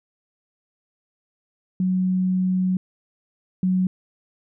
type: tone pair in turn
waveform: sine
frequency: 185 / 185 Hz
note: F#3 / F#3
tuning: 0 / 0 cents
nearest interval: unison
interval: 0 cents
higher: neither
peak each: -18 / -17 dBFS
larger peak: second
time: 1.8-2.77 / 3.63-3.87 s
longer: first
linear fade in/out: 2 ms
effects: none